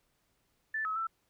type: tone with pitch steps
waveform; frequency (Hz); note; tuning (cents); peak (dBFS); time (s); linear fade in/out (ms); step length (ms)
sine; 1758 / 1284 / 1332; A6 / E6 / E6; -2 / -46 / +18; -31; 0.74-1.07; 5; 110
effects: pink hiss -75 dBFS RMS until 1.29 s